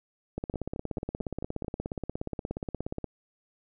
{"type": "two click trains", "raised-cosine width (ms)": 2, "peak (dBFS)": [-19, -22], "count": [46, 6], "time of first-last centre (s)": [[0.38, 3.043], [0.54, 1.646]], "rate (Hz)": [16.9, 4.52], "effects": []}